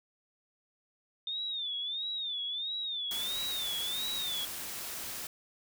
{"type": "tone with vibrato", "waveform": "sine", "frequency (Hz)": 3600, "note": "A7", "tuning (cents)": 39, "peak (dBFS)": -33, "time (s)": [1.27, 4.45], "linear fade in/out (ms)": 2, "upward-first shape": "sine", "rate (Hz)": 1.5, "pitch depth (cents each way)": 130}
{"type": "noise", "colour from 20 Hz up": "white", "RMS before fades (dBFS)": -40, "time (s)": [3.11, 5.27], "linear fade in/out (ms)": 2}
{"effects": []}